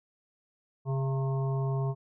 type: harmonic tone with a mistuned harmonic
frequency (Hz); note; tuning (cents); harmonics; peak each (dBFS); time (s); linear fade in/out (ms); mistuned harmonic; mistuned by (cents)
135.1; C#3; -44; 1 / 3 / 5 / 7 / 8; -27 / -37 / -41 / -44 / -45; 0.85-1.95; 50; 7; -55
effects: none